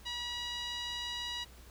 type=tone with low-pass filter; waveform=5% pulse; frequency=966 Hz; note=B5; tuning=39 cents flat; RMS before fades=-39 dBFS; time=0.05-1.45 s; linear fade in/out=20 ms; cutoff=3700 Hz; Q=2.6; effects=added 60 Hz sine -54 dBFS peak until 1.7 s + pink hiss -58 dBFS RMS until 1.7 s